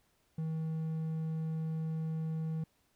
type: tone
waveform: triangle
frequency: 159.7 Hz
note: D#3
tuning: 45 cents sharp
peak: -31 dBFS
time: 0.38-2.64 s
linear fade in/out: 5 ms
effects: pink hiss -73 dBFS RMS until 2.95 s